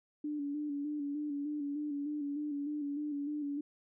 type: tone with vibrato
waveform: sine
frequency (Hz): 291.4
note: D4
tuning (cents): -13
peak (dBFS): -34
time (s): 0.24-3.61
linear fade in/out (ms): 5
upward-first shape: square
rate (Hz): 3.3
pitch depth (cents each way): 38
effects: none